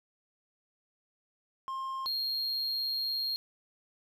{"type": "tone pair in turn", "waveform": "triangle", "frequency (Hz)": [1062, 4239], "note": ["C6", "C8"], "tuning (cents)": [25, 22], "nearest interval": "2 octaves", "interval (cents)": 2397, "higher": "second", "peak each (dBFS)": [-32, -29], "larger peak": "second", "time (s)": [[1.68, 2.06], [2.06, 3.36]], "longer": "second", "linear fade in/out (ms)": 0, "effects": []}